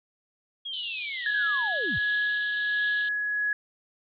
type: linear sweep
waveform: sine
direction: down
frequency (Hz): 3322 to 60.8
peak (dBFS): -32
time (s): 0.65-1.99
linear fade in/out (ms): 10
type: band-pass noise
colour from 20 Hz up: pink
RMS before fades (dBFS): -40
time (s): 0.73-3.09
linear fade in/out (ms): 5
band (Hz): 3000 to 3900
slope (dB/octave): 96
type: tone with tremolo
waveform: sine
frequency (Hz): 1680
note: G#6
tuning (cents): +19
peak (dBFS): -23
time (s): 1.26-3.53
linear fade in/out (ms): 2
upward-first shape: sine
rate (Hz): 1.4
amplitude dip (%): 30
effects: none